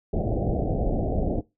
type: low-pass noise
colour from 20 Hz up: pink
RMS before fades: -25 dBFS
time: 0.13-1.41 s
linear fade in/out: 5 ms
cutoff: 750 Hz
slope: 96 dB/octave
effects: noise-tail reverb RT60 0.2 s tail -19 dB re dry